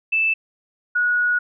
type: tone pair in turn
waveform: sine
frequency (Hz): 2638 / 1457.6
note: E7 / F#6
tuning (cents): +1 / -26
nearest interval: minor seventh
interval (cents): 1027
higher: first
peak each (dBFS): -16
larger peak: neither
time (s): 0.12-0.34 / 0.95-1.39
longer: second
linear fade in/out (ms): 10
effects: none